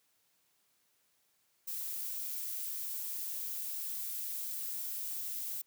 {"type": "noise", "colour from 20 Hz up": "violet", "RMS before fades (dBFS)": -39, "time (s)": [1.67, 5.62], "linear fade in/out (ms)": 10, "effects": ["white hiss -74 dBFS RMS until 5.66 s", "high-pass 80 Hz 12 dB/octave"]}